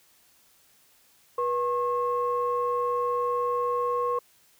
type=tone pair together; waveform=sine; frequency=486 / 1082 Hz; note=B4 / C#6; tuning=-28 / -42 cents; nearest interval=octave + major second; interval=1386 cents; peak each=-26 dBFS; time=1.38-4.19 s; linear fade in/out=5 ms; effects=tanh soft clip ceiling -16 dBFS + white hiss -61 dBFS RMS until 4.59 s